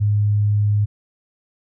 sine tone, 103.83 Hz, G#2, in tune, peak -14 dBFS, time 0-0.86 s, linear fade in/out 20 ms, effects none

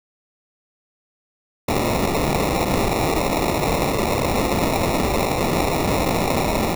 blue noise with sample-and-hold, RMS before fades -20 dBFS, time 1.68-6.75 s, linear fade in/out 5 ms, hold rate 1575 Hz, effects none

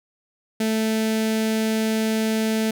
sawtooth tone with notch filter, 220 Hz, A3, in tune, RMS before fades -22 dBFS, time 0.6-2.71 s, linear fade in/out 5 ms, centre 1100 Hz, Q 1.5, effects none

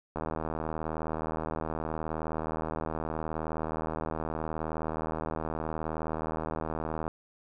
click train, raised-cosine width 1 ms, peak -19 dBFS, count 549, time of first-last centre 0.16-7.079 s, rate 79.2 Hz, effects none

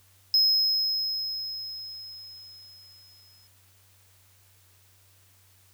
triangle tone with exponential decay, 5130 Hz, E8, 48 cents flat, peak -16 dBFS, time 0.34-3.47 s, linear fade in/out 1 ms, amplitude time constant 680 ms, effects added 95 Hz sine -61 dBFS peak until 5.73 s + white hiss -61 dBFS RMS until 5.73 s

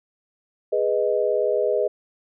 sine chord, G# minor, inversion none, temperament equal, 415.3 / 493.9 / 622.3 Hz, G#4 / B4 / D#5, 0 / 0 / 0 cents, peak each -23 dBFS, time 0.72-1.88 s, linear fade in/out 10 ms, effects none

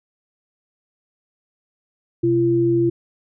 sine tone pair together, 127.69 / 340.9 Hz, C3 / F4, -42 / -42 cents, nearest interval octave + perfect fourth, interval 1700 cents, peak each -22 / -15 dBFS, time 2.23-2.9 s, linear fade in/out 10 ms, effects none

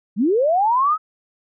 sine linear sweep, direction up, 175.5 to 1300 Hz, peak -14 dBFS, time 0.16-0.98 s, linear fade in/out 50 ms, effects none

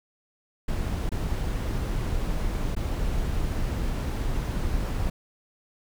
brown noise with dropouts, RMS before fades -27 dBFS, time 0.68-5.1 s, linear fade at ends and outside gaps 5 ms, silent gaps 1.093-1.117 / 2.751-2.764 s, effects none

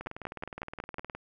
two click trains, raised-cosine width 0.5 ms, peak -24 / -20 dBFS, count 23 / 6, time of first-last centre 0.01-1.15 / 0.07-0.984 s, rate 19.3 / 5.47 Hz, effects none

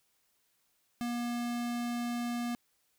square tone, 239.2 Hz, A#3, 45 cents sharp, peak -33 dBFS, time 1.01-2.55 s, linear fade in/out 0 ms, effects white hiss -74 dBFS RMS until 2.98 s

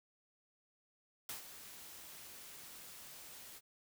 white noise with ADSR envelope, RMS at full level -43 dBFS, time 1.29-3.61 s, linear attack 3 ms, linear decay 120 ms, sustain -10 dB, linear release 44 ms, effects none

